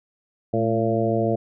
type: harmonic tone with a mistuned harmonic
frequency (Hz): 113.3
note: A#2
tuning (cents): -49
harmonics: 1 / 2 / 3 / 4 / 5 / 6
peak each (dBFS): -26 / -26 / -26 / -26 / -26 / -26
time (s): 0.53-1.36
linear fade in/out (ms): 10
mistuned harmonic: 2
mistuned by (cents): -51
effects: none